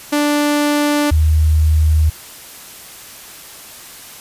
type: tone pair in turn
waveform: sawtooth / sine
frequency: 293.7 / 77.79 Hz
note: D4 / D#2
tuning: 0 / 0 cents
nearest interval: octave + major seventh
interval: 2300 cents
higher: first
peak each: -9 dBFS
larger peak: neither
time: 0.12-1.11 / 1.11-2.1 s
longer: neither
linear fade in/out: 10 ms
effects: white hiss -36 dBFS RMS until 4.2 s + resampled to 32000 Hz